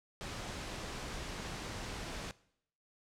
pink noise, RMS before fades -42 dBFS, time 0.21-2.31 s, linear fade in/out 0 ms, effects noise-tail reverb RT60 0.7 s tail -20 dB re dry + low-pass 7000 Hz 12 dB/octave

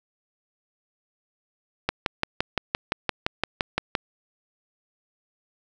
click train, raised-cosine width 0.3 ms, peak -6 dBFS, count 13, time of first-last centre 1.89-3.952 s, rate 5.82 Hz, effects none

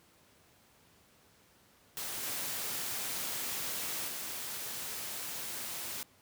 white noise with level steps, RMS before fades -39 / -37 / -40 dBFS, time 1.97-6.03 s, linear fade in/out 0 ms, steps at 2.23 / 4.08 s, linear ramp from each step 5 ms, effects pink hiss -64 dBFS RMS until 6.21 s + high-pass 80 Hz 12 dB/octave

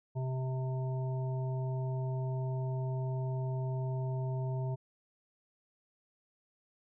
harmonic tone, 130.1 Hz, C3, 9 cents flat, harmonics 1 / 3 / 5 / 7, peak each -32 / -44 / -45 / -48 dBFS, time 0.15-4.76 s, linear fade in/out 20 ms, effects none

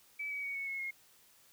sine tone with pitch steps, 2300 / 2270 / 2240 / 2210 / 2181 / 2152 Hz, D7 / C#7 / C#7 / C#7 / C#7 / C7, -37 / +41 / +18 / -6 / -29 / +48 cents, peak -36 dBFS, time 0.19-0.91 s, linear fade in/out 10 ms, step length 120 ms, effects white hiss -64 dBFS RMS until 1.52 s

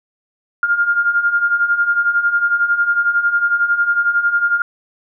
sine beating tone pair, 1400 / 1411 Hz, F6 / F6, +4 / +17 cents, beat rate 11 Hz, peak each -19 / -14 dBFS, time 0.63-4.62 s, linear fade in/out 2 ms, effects none

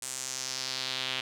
sawtooth tone with band-pass filter sweep, 130 Hz, C3, 11 cents flat, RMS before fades -35 dBFS, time 0.02-1.21 s, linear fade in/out 5 ms, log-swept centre 8400 to 3100 Hz, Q 2.5, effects none

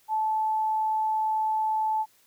sine tone, 871 Hz, A5, 18 cents flat, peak -23 dBFS, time 0.08-2.06 s, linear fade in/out 50 ms, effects white hiss -62 dBFS RMS until 2.26 s

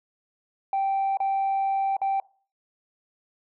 sine tone with dropouts, 781 Hz, G5, 7 cents flat, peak -20 dBFS, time 0.73-2.2 s, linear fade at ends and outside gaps 2 ms, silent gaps 1.171-1.202 / 1.967-2.016 s, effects noise-tail reverb RT60 0.4 s tail -22 dB re dry + tanh soft clip ceiling -20 dBFS

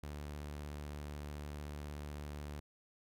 sawtooth tone with vibrato, 73.6 Hz, D2, 4 cents sharp, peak -39 dBFS, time 0.03-2.6 s, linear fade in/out 5 ms, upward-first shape square, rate 16 Hz, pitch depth 15 cents each way, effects none

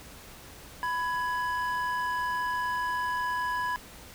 triangle tone pair together, 994.8 / 1673 Hz, B5 / G#6, +12 / +12 cents, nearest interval major sixth, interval 900 cents, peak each -27 / -31 dBFS, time 0.83-3.76 s, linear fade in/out 0 ms, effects added 60 Hz sine -57 dBFS peak until 4.14 s + pink hiss -48 dBFS RMS until 4.14 s

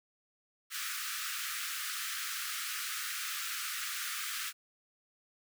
pink high-pass noise, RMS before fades -38 dBFS, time 0.7-4.53 s, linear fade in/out 50 ms, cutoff 1200 Hz, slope 96 dB/octave, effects none

